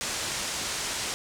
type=low-pass noise; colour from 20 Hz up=white; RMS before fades=-32 dBFS; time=0.01-1.14 s; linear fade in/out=0 ms; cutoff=8400 Hz; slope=24 dB/octave; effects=none